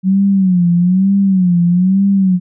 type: tone with vibrato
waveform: sine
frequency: 185 Hz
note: F#3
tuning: in tune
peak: -8 dBFS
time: 0.03-2.4 s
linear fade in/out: 50 ms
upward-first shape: sine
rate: 1.1 Hz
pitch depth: 120 cents each way
effects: none